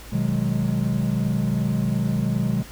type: chord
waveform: triangle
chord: G# minor seventh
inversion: first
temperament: equal with one note detuned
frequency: 125.77 / 155.56 / 185 / 207.7 Hz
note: B2 / D#3 / F#3 / G#3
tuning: +32 / 0 / 0 / 0 cents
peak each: -23 / -25 / -24 / -23 dBFS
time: 0.12-2.63 s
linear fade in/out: 10 ms
effects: added 54 Hz sine -40 dBFS peak until 2.71 s + pink hiss -43 dBFS RMS until 2.71 s